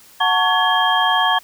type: tone cluster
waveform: sine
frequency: 735 / 893 / 1116 / 1692 / 3209 Hz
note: F#5 / A5 / C#6 / G#6 / G7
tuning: -12 / +25 / +11 / +32 / +40 cents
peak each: -20 dBFS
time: 0.2-1.39 s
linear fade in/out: 10 ms
effects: white hiss -47 dBFS RMS until 1.43 s